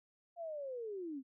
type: linear sweep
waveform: sine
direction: down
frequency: 698.5 to 251.2 Hz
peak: -40 dBFS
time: 0.36-1.23 s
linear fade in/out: 50 ms
effects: none